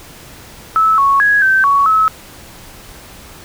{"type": "tone with pitch steps", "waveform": "sine", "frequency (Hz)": [1305, 1107, 1663, 1551, 1119, 1293], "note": ["E6", "C#6", "G#6", "G6", "C#6", "E6"], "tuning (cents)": [-18, -3, 2, -19, 16, -34], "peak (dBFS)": -8, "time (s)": [0.76, 2.08], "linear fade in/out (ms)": 0, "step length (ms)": 220, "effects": ["pink hiss -37 dBFS RMS until 3.44 s"]}